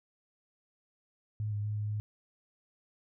sine tone with pitch steps, 106.5 / 103.5 / 105.6 / 105 / 105.6 Hz, G#2 / G#2 / G#2 / G#2 / G#2, +44 / -5 / +29 / +19 / +29 cents, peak -31 dBFS, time 1.4-2 s, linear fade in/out 0 ms, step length 120 ms, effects none

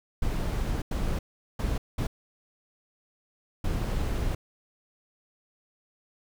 brown noise bursts at uneven times, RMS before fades -28 dBFS, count 5, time 0.22-0.82 / 0.91-1.19 / 1.59-1.78 / 1.98-2.07 / 3.64-4.35 s, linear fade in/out 5 ms, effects none

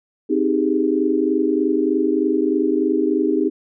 sine chord, Ab major seventh, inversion first, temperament equal with one note detuned, 261.6 / 312.2 / 392 / 415.3 Hz, C4 / Eb4 / G4 / Ab4, 0 / +6 / 0 / 0 cents, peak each -22 / -19 / -21 / -24 dBFS, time 0.29-3.5 s, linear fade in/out 20 ms, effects none

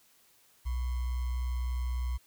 sine tone with sample-and-hold, 61.74 Hz, B1, in tune, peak -29 dBFS, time 0.65-2.18 s, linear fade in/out 20 ms, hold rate 1050 Hz, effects white hiss -64 dBFS RMS until 2.26 s

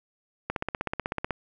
click train, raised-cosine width 0.5 ms, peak -13 dBFS, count 14, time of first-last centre 0.5-1.307 s, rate 16.1 Hz, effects none

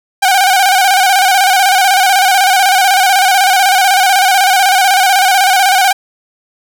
sawtooth tone with vibrato, 764 Hz, G5, 45 cents flat, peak -3 dBFS, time 0.22-5.93 s, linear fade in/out 10 ms, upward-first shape square, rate 16 Hz, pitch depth 64 cents each way, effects none

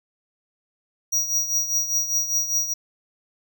square tone with tremolo, 5760 Hz, F#8, 47 cents flat, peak -18 dBFS, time 1.12-2.74 s, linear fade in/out 10 ms, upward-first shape triangle, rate 5 Hz, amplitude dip 75%, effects none

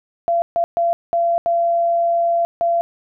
sine tone bursts at uneven times, 682 Hz, F5, 41 cents flat, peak -14 dBFS, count 6, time 0.28-0.42 / 0.56-0.64 / 0.77-0.93 / 1.13-1.38 / 1.46-2.45 / 2.61-2.81 s, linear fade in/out 0 ms, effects none

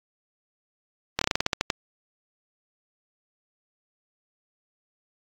slowing click train, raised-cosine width 0.2 ms, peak -5 dBFS, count 11, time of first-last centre 1.19-1.702 s, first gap 24 ms, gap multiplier 1.16, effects AAC 64 kbps

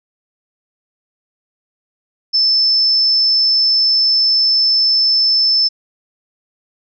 sine tone, 5274 Hz, E8, in tune, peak -10 dBFS, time 2.33-5.69 s, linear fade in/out 20 ms, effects none

